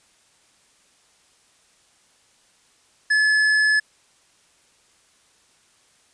triangle tone with tanh clipping, 1718 Hz, A6, 42 cents flat, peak -17 dBFS, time 3.1-3.8 s, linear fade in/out 10 ms, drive 14 dB, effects white hiss -59 dBFS RMS until 6.13 s + resampled to 22050 Hz

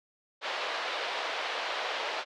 pink band-pass noise, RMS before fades -34 dBFS, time 0.41-2.25 s, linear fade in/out 50 ms, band 520 to 4200 Hz, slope 24 dB/octave, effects none

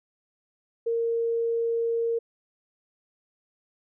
sine tone, 462.3 Hz, A#4, 14 cents flat, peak -23 dBFS, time 0.86-2.19 s, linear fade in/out 10 ms, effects none

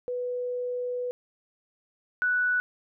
sine tone pair in turn, 493.9 / 1480 Hz, B4 / F#6, 0 / 0 cents, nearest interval octave + perfect fifth, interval 1900 cents, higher second, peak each -28 / -22 dBFS, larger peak second, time 0.08-1.11 / 2.22-2.6 s, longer first, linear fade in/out 0 ms, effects none

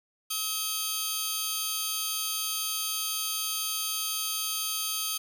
15% pulse tone cluster, 1276 / 3168 / 3410 / 4641 Hz, D#6 / G7 / G#7 / D8, +43 / +18 / +45 / -21 cents, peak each -31 / -25 / -34 / -27 dBFS, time 0.3-5.18 s, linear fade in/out 10 ms, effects none

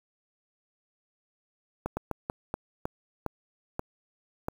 slowing click train, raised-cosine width 1 ms, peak -16 dBFS, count 9, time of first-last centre 1.86-4.484 s, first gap 110 ms, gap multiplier 1.3, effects 7-bit

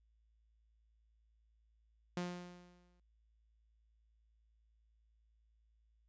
sawtooth tone with exponential decay, 177.4 Hz, F3, 27 cents sharp, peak -32 dBFS, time 2.17-3 s, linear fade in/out 2 ms, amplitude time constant 180 ms, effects added 55 Hz sine -70 dBFS peak until 6.08 s + resampled to 16000 Hz

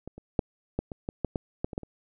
clicks, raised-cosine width 2 ms, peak -25 / -30 / -9 / -14 / -23 / -18 / -13 / -15 / -14 / -24 / -16 / -28 dBFS, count 12, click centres 0.076 / 0.18 / 0.392 / 0.79 / 0.918 / 1.089 / 1.247 / 1.358 / 1.645 / 1.732 / 1.779 / 1.833 s, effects none

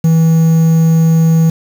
triangle tone with quantisation, 162.5 Hz, E3, 24 cents flat, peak -4 dBFS, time 0.04-1.5 s, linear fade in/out 5 ms, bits 5, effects none

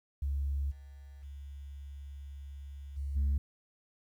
sine tone with level steps, 69.9 Hz, C#2, 15 cents sharp, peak -29 / -47 / -42 / -33 / -24 dBFS, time 0.22-3.38 s, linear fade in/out 5 ms, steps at 0.7 / 1.22 / 2.96 / 3.15 s, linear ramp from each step 20 ms, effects tanh soft clip ceiling -25 dBFS + 11-bit

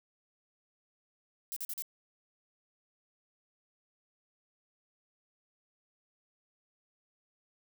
violet noise bursts, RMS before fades -38 dBFS, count 4, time 1.52-1.822 s, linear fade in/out 0 ms, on 44 ms, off 42 ms, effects none

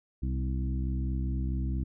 harmonic tone with a mistuned harmonic, 64.6 Hz, C2, 21 cents flat, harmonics 1 / 2 / 3 / 4 / 5, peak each -29 / -35 / -39 / -41 / -43 dBFS, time 0.22-1.84 s, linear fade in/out 10 ms, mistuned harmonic 3, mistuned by +28 cents, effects none

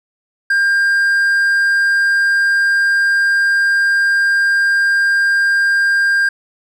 triangle tone, 1600 Hz, G6, 35 cents sharp, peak -9 dBFS, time 0.5-6.29 s, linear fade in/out 5 ms, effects none

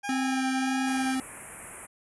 20% pulse tone with vibrato, 806 Hz, G5, 48 cents sharp, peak -27 dBFS, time 0.03-1.16 s, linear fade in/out 20 ms, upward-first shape sine, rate 1.6 Hz, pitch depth 26 cents each way
square tone, 261.7 Hz, C4, in tune, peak -27 dBFS, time 0.09-1.2 s, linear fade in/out 2 ms
white band-stop noise, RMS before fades -39 dBFS, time 0.86-1.87 s, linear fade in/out 20 ms, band 2400 to 8400 Hz, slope 48 dB/octave
effects resampled to 24000 Hz

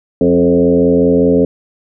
sine tone with frequency modulation, 352.7 Hz, F4, 17 cents sharp, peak -7 dBFS, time 0.21-1.45 s, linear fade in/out 2 ms, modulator 85.2 Hz, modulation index 2.1, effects none

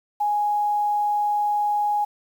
sine tone, 830.6 Hz, G#5, in tune, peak -19 dBFS, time 0.2-2.05 s, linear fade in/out 10 ms, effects 8-bit

